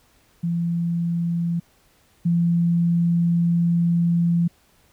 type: tone pair in turn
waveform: sine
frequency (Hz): 170 / 170.6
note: F3 / F3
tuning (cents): -46 / -40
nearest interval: unison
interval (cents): 6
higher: second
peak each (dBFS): -20 / -16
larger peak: second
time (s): 0.43-1.6 / 2.25-4.48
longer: second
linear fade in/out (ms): 10
effects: pink hiss -59 dBFS RMS until 4.92 s